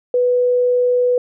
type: tone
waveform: sine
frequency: 493.9 Hz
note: B4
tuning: in tune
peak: -12 dBFS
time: 0.14-1.18 s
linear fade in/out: 2 ms
effects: none